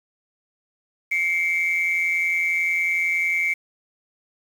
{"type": "tone pair together", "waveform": "sine", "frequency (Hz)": [2123, 2294], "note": ["C7", "D7"], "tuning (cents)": [25, -41], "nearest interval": "minor second", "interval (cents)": 134, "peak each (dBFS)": -21, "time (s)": [1.11, 3.54], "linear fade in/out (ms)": 10, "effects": ["tanh soft clip ceiling -14 dBFS", "7-bit"]}